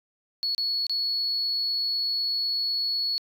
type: tone with dropouts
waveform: sine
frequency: 4384 Hz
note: C#8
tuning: 20 cents flat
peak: -23 dBFS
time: 0.43-3.18 s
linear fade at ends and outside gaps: 0 ms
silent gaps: 0.548-0.58 / 0.867-0.896 s
effects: tanh soft clip ceiling -20 dBFS